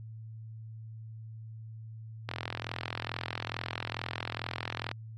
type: click train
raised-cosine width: 0.3 ms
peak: -18 dBFS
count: 112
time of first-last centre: 2.29-4.914 s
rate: 42.3 Hz
effects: added 111 Hz sine -42 dBFS peak until 5.17 s + AAC 48 kbps